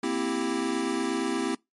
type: chord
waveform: square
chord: C dominant seventh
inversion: third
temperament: equal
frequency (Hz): 233.1 / 261.6 / 329.6 / 392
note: Bb3 / C4 / E4 / G4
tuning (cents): 0 / 0 / 0 / 0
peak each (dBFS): -35 / -31 / -31 / -33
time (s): 0.03-1.55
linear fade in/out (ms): 5
effects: noise-tail reverb RT60 0.2 s tail -25 dB re dry + MP3 48 kbps